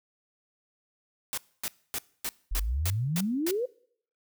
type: noise bursts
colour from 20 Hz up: white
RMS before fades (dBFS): -32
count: 8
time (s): 1.33-3.51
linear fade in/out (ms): 0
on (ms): 45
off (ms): 260
type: exponential sweep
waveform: sine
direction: up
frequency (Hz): 39 to 523.3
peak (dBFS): -26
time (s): 2.51-3.66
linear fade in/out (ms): 10
effects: noise-tail reverb RT60 0.6 s tail -23 dB re dry